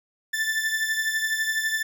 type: beating tone pair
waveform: 40% pulse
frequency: 1761 / 1773 Hz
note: A6 / A6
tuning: +1 / +13 cents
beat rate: 12 Hz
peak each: -24 / -29 dBFS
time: 0.33-1.83 s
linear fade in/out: 10 ms
effects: none